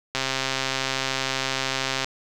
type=click train; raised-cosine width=0.2 ms; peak=-7 dBFS; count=253; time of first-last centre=0.15-2.045 s; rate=133 Hz; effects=none